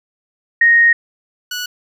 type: tone pair in turn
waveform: sine / 15% pulse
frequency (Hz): 1864.7 / 1472.8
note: A#6 / F#6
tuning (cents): 0 / -8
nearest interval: major third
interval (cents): 408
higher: first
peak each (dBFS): -7 / -15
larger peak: first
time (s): 0.61-0.93 / 1.51-1.66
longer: first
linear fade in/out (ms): 5
effects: none